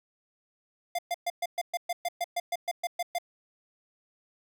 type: tone bursts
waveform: square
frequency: 698.5 Hz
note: F5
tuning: in tune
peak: -28 dBFS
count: 15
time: 0.95-3.185 s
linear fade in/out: 5 ms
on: 37 ms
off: 120 ms
effects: none